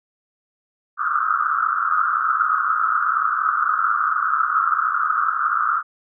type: band-pass noise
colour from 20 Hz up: pink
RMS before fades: -20 dBFS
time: 0.97-5.83 s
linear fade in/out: 50 ms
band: 1200 to 1400 Hz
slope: 96 dB/octave
effects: none